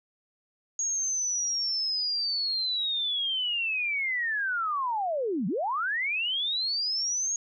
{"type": "linear two-way sweep", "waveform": "sine", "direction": "down then up", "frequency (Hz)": [6650, 163.6, 6650], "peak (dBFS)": -26, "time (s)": [0.79, 7.36], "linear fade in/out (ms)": 2, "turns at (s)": 5.47, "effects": []}